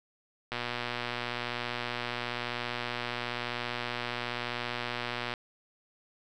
click train, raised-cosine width 0.3 ms, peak -17 dBFS, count 584, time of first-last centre 0.52-5.338 s, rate 121 Hz, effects none

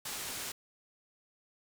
white low-pass noise, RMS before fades -40 dBFS, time 0.05-0.52 s, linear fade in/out 5 ms, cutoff 11000 Hz, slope 12 dB/octave, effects none

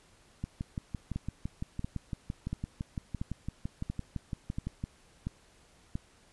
two click trains, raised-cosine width 5 ms, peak -22 / -21 dBFS, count 27 / 8, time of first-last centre 0.44-4.839 / 1.16-5.955 s, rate 5.91 / 1.46 Hz, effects pink hiss -62 dBFS RMS until 6.32 s + resampled to 24000 Hz

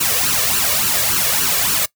white noise with flanger, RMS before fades -17 dBFS, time 0-1.86 s, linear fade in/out 10 ms, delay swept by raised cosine 0.68 to 1.78 ms, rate 3.5 Hz, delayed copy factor +0.7, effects noise-tail reverb RT60 0.1 s tail -21 dB re dry + high-pass 60 Hz 12 dB/octave

